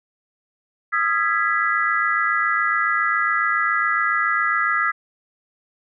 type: chord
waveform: sine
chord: E major seventh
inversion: third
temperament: equal with one note detuned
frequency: 1244.5 / 1351.7 / 1661.2 / 1975.5 Hz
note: D#6 / E6 / G#6 / B6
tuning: 0 / +43 / 0 / 0 cents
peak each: -23 dBFS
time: 0.92-4.92 s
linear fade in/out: 20 ms
effects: none